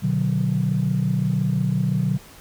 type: chord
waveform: sine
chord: B minor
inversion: none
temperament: equal with one note detuned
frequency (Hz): 123.47 / 149.23 / 185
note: B2 / D3 / F#3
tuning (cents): 0 / +28 / 0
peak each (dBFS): -23 / -22 / -22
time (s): 0.02-2.18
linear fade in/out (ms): 20
effects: tanh soft clip ceiling -11 dBFS + pink hiss -46 dBFS RMS until 2.4 s